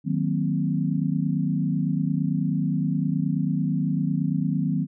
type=chord; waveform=sine; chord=C half-diminished seventh; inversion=first; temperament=equal; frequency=155.56 / 185 / 233.1 / 261.6 Hz; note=Eb3 / Gb3 / Bb3 / C4; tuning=0 / 0 / 0 / 0 cents; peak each=-25 / -26 / -30 / -28 dBFS; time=0.04-4.87 s; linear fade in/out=50 ms; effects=none